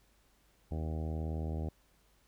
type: harmonic tone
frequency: 79 Hz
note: D#2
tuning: 27 cents sharp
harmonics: 1 / 2 / 3 / 4 / 5 / 6 / 7 / 8 / 9 / 10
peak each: -35 / -41 / -45 / -47 / -49 / -51 / -52 / -53 / -54 / -55 dBFS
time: 0.71-1.69 s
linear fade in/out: 5 ms
effects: added 50 Hz sine -70 dBFS peak until 2.27 s + pink hiss -70 dBFS RMS until 2.27 s